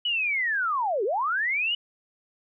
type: linear two-way sweep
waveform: sine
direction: down then up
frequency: 2982 to 365.2 to 2982 Hz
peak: -23 dBFS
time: 0.05-1.75 s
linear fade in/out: 5 ms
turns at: 1.04 s
effects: none